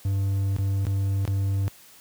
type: tone with dropouts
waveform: triangle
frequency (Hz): 98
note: G2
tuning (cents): 0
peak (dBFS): -19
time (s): 0.05-1.68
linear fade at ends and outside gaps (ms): 0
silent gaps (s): 0.564-0.585 / 0.852-0.868 / 1.252-1.277
effects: white hiss -51 dBFS RMS until 2 s + high-pass 60 Hz 12 dB/octave